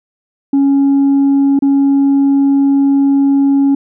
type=tone with dropouts; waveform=sine; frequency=277.2 Hz; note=C#4; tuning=in tune; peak=-5 dBFS; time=0.53-3.75 s; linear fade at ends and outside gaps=5 ms; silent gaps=1.591-1.622 s; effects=tanh soft clip ceiling -6 dBFS